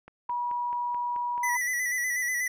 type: click train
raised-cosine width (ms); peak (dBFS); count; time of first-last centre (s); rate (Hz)
0.5; -31; 7; 0.08-1.379; 4.62
type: tone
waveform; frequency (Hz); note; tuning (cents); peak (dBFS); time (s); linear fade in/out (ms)
sine; 967; B5; -37; -27; 0.29-1.57; 5
type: tone with vibrato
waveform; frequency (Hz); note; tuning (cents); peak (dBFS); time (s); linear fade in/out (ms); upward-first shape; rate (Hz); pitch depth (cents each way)
square; 1973; B6; -2; -27; 1.43-2.48; 5; square; 8.2; 34
effects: none